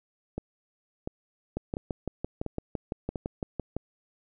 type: two click trains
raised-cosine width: 2 ms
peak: -19 / -17 dBFS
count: 5 / 14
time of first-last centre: 0.38-3.158 / 1.57-3.766 s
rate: 1.44 / 5.92 Hz
effects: none